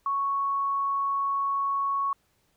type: tone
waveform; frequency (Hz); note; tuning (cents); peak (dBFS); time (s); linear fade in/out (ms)
sine; 1108.7; C#6; 0; -24; 0.06-2.13; 2
effects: pink hiss -69 dBFS RMS until 2.56 s